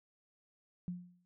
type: tone with exponential decay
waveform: sine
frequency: 177.7 Hz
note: F3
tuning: 30 cents sharp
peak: -34 dBFS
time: 0.88-1.25 s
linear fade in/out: 0 ms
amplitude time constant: 79 ms
effects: none